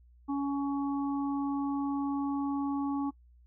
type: harmonic tone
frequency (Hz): 280.1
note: C#4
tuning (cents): +18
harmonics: 1 / 3 / 4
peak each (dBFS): -29 / -39 / -41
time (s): 0.28-3.11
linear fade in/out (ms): 20
effects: noise-tail reverb RT60 0.1 s tail -22 dB re dry + added 60 Hz sine -56 dBFS peak until 3.46 s